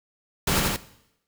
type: noise with echo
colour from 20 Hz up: pink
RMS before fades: -23 dBFS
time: 0.47-0.6 s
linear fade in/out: 5 ms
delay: 82 ms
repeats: 2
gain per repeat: -2 dB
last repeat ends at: 0.764 s
effects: noise-tail reverb RT60 0.8 s tail -17 dB re dry